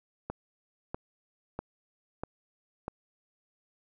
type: click train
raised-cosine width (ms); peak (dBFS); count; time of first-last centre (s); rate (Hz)
1; -20; 5; 0.3-2.881; 1.55
effects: none